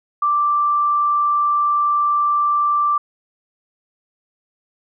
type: tone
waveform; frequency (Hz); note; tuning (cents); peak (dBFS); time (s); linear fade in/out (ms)
sine; 1174.7; D6; 0; -14; 0.22-2.98; 5
effects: none